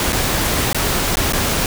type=noise with dropouts; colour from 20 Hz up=pink; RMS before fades=-18 dBFS; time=0-1.66 s; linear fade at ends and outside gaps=1 ms; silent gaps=0.123-0.129 / 0.73-0.746 / 1.156-1.17 / 1.324-1.333 s; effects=none